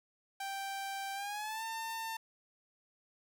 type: tone with pitch glide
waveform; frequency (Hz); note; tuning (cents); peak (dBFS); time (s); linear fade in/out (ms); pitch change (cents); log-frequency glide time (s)
sawtooth; 784 to 900.6; G5 to A5; 0 to +40; -34; 0.4-2.17; 5; +240; 1.14-1.64
effects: none